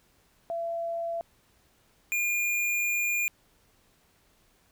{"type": "tone pair in turn", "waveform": ["sine", "square"], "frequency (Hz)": [674, 2418], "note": ["E5", "D7"], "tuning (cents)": [38, 50], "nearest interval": "octave + minor seventh", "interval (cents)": 2212, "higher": "second", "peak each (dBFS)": [-29, -26], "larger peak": "second", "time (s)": [[0.5, 1.21], [2.12, 3.28]], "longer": "second", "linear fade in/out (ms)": 0, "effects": ["pink hiss -65 dBFS RMS until 4.71 s"]}